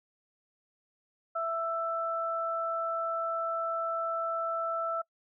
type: tone pair together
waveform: sine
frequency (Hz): 663 / 1326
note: E5 / E6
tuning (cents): +10 / +10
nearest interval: octave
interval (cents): 1200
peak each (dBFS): -33 / -31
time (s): 1.35-5.02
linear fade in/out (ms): 10
effects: noise-tail reverb RT60 0.1 s tail -25 dB re dry